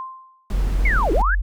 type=tone with exponential decay; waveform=sine; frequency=1046.5 Hz; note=C6; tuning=in tune; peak=-26 dBFS; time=0-0.56 s; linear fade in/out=0 ms; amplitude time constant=120 ms
type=noise; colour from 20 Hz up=brown; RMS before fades=-26 dBFS; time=0.5-1.22 s; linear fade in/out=2 ms
type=tone; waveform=sine; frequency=45.3 Hz; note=F#1; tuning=36 cents flat; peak=-17 dBFS; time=0.53-1.42 s; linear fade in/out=10 ms
type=linear two-way sweep; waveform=sine; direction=down then up; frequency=2266 to 293.7 to 1736 Hz; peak=-18 dBFS; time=0.85-1.35 s; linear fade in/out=5 ms; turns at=1.12 s
effects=none